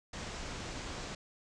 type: low-pass noise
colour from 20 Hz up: pink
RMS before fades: -42 dBFS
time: 0.13-1.15 s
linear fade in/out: 5 ms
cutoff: 7700 Hz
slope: 48 dB/octave
effects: none